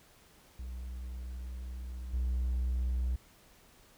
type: tone with level steps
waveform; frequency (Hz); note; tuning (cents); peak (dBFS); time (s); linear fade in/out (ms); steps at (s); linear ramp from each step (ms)
triangle; 62.2; B1; +13; -36 / -26; 0.59-3.16; 5; 2.13; 10
effects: tanh soft clip ceiling -23 dBFS + pink hiss -61 dBFS RMS until 3.97 s